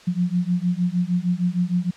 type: beating tone pair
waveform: sine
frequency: 174.61 / 181.11 Hz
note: F3 / F#3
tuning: 0 / -37 cents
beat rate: 6.5 Hz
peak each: -22 dBFS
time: 0.07-1.91 s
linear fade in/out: 10 ms
effects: white hiss -47 dBFS RMS until 1.96 s + low-pass 5000 Hz 12 dB/octave